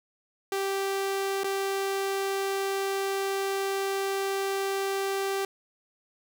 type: tone with dropouts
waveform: sawtooth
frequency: 391 Hz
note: G4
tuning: 4 cents flat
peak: -23 dBFS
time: 0.52-5.45 s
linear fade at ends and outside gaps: 2 ms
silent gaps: 1.435-1.443 s
effects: none